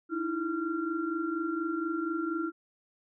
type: tone cluster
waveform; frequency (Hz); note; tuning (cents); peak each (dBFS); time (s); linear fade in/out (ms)
sine; 306.4 / 330.6 / 1377; D#4 / E4 / F6; -27 / +5 / -25; -36 / -31 / -36; 0.09-2.52; 50
effects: none